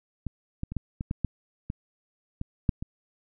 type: clicks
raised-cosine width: 5 ms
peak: -19 / -18 / -23 / -16 / -19 / -16 / -13 / -19 / -19 / -9 / -21 dBFS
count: 11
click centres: 0.267 / 0.634 / 0.72 / 0.767 / 1.009 / 1.111 / 1.247 / 1.701 / 2.414 / 2.692 / 2.825 s
effects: none